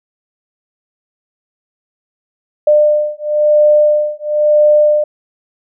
sine beating tone pair, 599 / 599.99 Hz, D5 / D5, +34 / +37 cents, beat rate 0.99 Hz, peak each -11 dBFS, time 2.67-5.04 s, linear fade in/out 5 ms, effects none

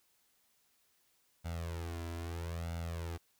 sawtooth tone with flanger, 84 Hz, E2, 33 cents sharp, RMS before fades -40 dBFS, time 1.44-3.18 s, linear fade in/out 20 ms, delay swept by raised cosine 1.4 to 3 ms, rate 0.77 Hz, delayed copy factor +0.8, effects white hiss -73 dBFS RMS until 3.39 s

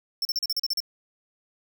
square tone bursts, 5400 Hz, E8, 41 cents sharp, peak -24 dBFS, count 9, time 0.22-0.803 s, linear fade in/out 2 ms, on 31 ms, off 38 ms, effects none

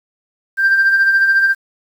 sine tone with tremolo, 1579 Hz, G6, 12 cents sharp, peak -6 dBFS, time 0.57-1.55 s, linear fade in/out 50 ms, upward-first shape sine, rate 14 Hz, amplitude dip 50%, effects tanh soft clip ceiling -6 dBFS + 7-bit

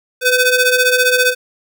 sawtooth ring-modulated tone, 1013 Hz, B5, 44 cents sharp, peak -4 dBFS, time 0.21-1.35 s, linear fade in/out 50 ms, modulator 514 Hz, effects none

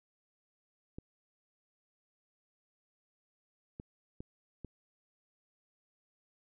clicks, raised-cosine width 3 ms, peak -30 dBFS, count 4, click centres 0.985 / 3.799 / 4.205 / 4.647 s, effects none

